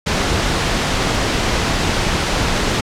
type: noise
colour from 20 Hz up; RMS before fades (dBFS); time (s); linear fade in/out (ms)
pink; -17; 0.06-2.81; 10
effects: low-pass 6000 Hz 12 dB/octave